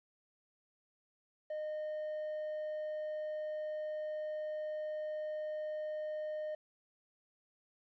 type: tone with quantisation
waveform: triangle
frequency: 613 Hz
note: D#5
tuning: 26 cents flat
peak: -35 dBFS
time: 1.5-6.55 s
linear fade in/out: 5 ms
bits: 10
effects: low-pass 3000 Hz 12 dB/octave